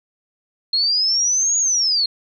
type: linear two-way sweep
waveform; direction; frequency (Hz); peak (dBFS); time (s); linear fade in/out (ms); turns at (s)
sine; up then down; 4198 to 6780 to 4198; -15; 0.73-2.06; 5; 1.58
effects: none